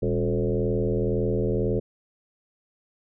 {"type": "tone with frequency modulation", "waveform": "sine", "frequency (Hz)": 277.2, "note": "C#4", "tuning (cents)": 0, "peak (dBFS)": -21, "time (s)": [0.02, 1.8], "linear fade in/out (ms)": 10, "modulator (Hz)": 81.9, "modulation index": 2.9, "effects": []}